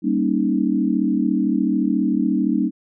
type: chord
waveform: sine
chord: Eb dominant seventh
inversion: first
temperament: equal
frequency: 196 / 233.1 / 277.2 / 311.1 Hz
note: G3 / Bb3 / Db4 / Eb4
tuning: 0 / 0 / 0 / 0 cents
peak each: -22 dBFS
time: 0.02-2.71 s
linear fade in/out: 50 ms
effects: none